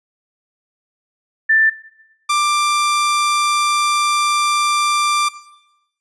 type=tone pair in turn; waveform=sine / sawtooth; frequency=1772 / 1182.7 Hz; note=A6 / D6; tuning=+12 / +12 cents; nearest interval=perfect fifth; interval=700 cents; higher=first; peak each=-10 dBFS; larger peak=neither; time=1.49-1.7 / 2.29-5.29 s; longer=second; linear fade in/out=10 ms; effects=noise-tail reverb RT60 0.9 s tail -17 dB re dry + resampled to 24000 Hz